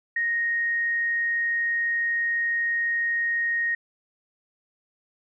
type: tone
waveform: sine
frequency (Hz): 1866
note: A#6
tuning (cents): +1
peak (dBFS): -22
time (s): 0.16-3.75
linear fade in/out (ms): 5
effects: none